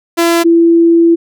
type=tone pair in turn; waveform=sawtooth / sine; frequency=337.9 / 335.4 Hz; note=E4 / E4; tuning=+43 / +30 cents; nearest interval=unison; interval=13 cents; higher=first; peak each=-4 dBFS; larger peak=neither; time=0.17-0.44 / 0.44-1.16 s; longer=second; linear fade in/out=20 ms; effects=none